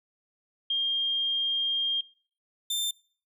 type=tone pair in turn; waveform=sine / sawtooth; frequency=3212 / 3581 Hz; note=G7 / A7; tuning=+41 / +30 cents; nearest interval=major second; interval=189 cents; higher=second; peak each=-24 dBFS; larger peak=neither; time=0.7-2.01 / 2.7-2.91 s; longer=first; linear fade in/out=5 ms; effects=noise-tail reverb RT60 0.5 s tail -24 dB re dry